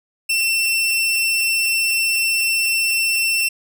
sawtooth tone, 2696 Hz, E7, 38 cents sharp, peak -13 dBFS, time 0.29-3.49 s, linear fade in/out 10 ms, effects none

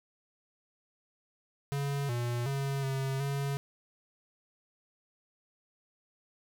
square tone with pitch steps, 140.7 / 120.2 / 138.1 / 134.7 / 139.7 Hz, C#3 / B2 / C#3 / C#3 / C#3, +26 / -46 / -6 / -49 / +14 cents, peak -31 dBFS, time 1.72-3.57 s, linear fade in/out 0 ms, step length 370 ms, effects none

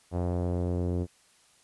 sawtooth tone with low-pass filter sweep, 88.5 Hz, F2, 23 cents sharp, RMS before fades -29 dBFS, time 0.11-1.07 s, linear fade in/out 50 ms, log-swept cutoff 700 to 410 Hz, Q 1.6, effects white hiss -62 dBFS RMS until 1.63 s + resampled to 24000 Hz

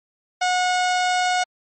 sawtooth tone, 728 Hz, F#5, 28 cents flat, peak -14 dBFS, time 0.41-1.44 s, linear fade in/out 10 ms, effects MP3 32 kbps

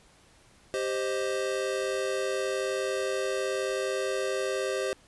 square chord, C minor, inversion second, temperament equal, 392 / 523.3 / 622.3 Hz, G4 / C5 / Eb5, 0 / 0 / 0 cents, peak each -32 / -32 / -36 dBFS, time 0.74-4.93 s, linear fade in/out 0 ms, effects pink hiss -59 dBFS RMS until 5.07 s + resampled to 24000 Hz

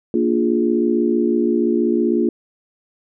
sine chord, Bb dominant seventh, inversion none, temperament equal, 233.1 / 293.7 / 349.2 / 415.3 Hz, Bb3 / D4 / F4 / Ab4, 0 / 0 / 0 / 0 cents, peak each -19 / -22 / -18 / -23 dBFS, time 0.14-2.29 s, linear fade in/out 2 ms, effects none

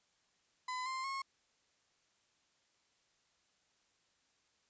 35% pulse tone with pitch steps, 1010 / 1047.4 / 1086.2 Hz, B5 / C6 / C#6, +39 / +1 / -36 cents, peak -36 dBFS, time 0.68-1.22 s, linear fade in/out 5 ms, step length 180 ms, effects white hiss -75 dBFS RMS until 4.69 s + resampled to 16000 Hz

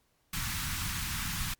pink band-stop noise, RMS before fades -34 dBFS, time 0.33-1.54 s, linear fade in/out 5 ms, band 210 to 1100 Hz, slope 24 dB/octave, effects pink hiss -72 dBFS RMS until 1.59 s + MP3 96 kbps

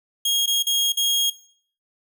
sawtooth tone with dropouts, 3266 Hz, G#7, 30 cents flat, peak -16 dBFS, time 0.25-1.3 s, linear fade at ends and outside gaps 5 ms, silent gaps 0.46-0.475 / 0.626-0.667 / 0.922-0.971 s, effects noise-tail reverb RT60 0.5 s tail -17 dB re dry

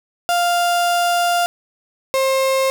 35% pulse tone pair in turn, 698.5 / 531.9 Hz, F5 / C5, 0 / +28 cents, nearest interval perfect fourth, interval 472 cents, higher first, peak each -13 dBFS, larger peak neither, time 0.29-1.46 / 2.14-2.7 s, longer first, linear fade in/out 0 ms, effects none

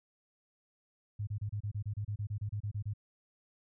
sine tone bursts, 103.83 Hz, G#2, in tune, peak -33 dBFS, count 16, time 1.19-2.937 s, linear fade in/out 10 ms, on 82 ms, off 29 ms, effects none

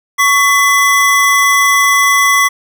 square tone pair together, 1119.6 / 2010 Hz, C#6 / B6, +17 / +30 cents, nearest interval minor seventh, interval 1013 cents, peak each -11 dBFS, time 0.18-2.49 s, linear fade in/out 20 ms, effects none

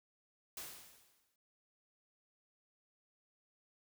white noise with exponential decay, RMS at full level -44 dBFS, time 0.57-1.36 s, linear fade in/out 2 ms, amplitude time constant 170 ms, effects none

